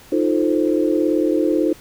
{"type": "chord", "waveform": "sine", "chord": "F dominant seventh", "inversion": "third", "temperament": "equal", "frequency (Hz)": [311.1, 349.2, 440, 523.3], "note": ["Eb4", "F4", "A4", "C5"], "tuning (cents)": [0, 0, 0, 0], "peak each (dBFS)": [-18, -20, -23, -23], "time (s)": [0.12, 1.73], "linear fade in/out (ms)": 5, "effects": ["pink hiss -45 dBFS RMS until 1.8 s"]}